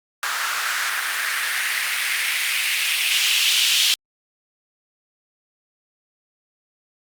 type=noise with band-pass filter sweep; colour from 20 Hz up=blue; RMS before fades=-21 dBFS; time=0.23-3.94 s; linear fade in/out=0 ms; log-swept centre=1300 to 3200 Hz; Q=2.8; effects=Opus 48 kbps